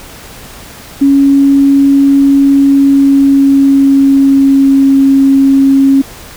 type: tone with pitch glide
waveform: sine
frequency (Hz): 277.4 to 272.3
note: C#4 to C#4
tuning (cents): +1 to -31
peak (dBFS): -3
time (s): 1.01-6.02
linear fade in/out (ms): 10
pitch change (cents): -32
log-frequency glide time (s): 2.54-5.06
effects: pink hiss -31 dBFS RMS until 6.36 s